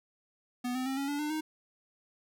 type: tone with pitch steps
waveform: square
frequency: 246.9 / 256.6 / 266.8 / 277.3 / 288.2 / 299.6 / 311.4 Hz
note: B3 / C4 / C4 / C#4 / D4 / D4 / D#4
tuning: 0 / -34 / +34 / +1 / -33 / +35 / +2 cents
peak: -32 dBFS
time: 0.64-1.41 s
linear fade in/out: 10 ms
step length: 110 ms
effects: none